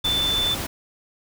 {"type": "tone in noise", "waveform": "sine", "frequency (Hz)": 3524, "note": "A7", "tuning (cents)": 2, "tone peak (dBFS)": -20, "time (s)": [0.04, 0.55], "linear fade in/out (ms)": 10, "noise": "pink", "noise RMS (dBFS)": -29, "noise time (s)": [0.04, 0.67], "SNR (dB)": 6, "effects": []}